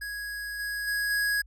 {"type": "tone with level steps", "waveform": "square", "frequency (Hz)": 1661.2, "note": "G#6", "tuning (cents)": 0, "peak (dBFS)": [-34, -31, -27, -25], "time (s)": [0.01, 1.42], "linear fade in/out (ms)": 10, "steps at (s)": [0.59, 0.87, 1.1], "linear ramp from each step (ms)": 10, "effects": ["added 50 Hz sine -49 dBFS peak until 1.46 s"]}